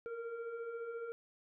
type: tone with frequency modulation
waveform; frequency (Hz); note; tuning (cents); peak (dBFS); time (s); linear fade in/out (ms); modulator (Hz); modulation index
sine; 466.2; A#4; 0; -40; 0.06-1.12; 0; 918; 0.68
effects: none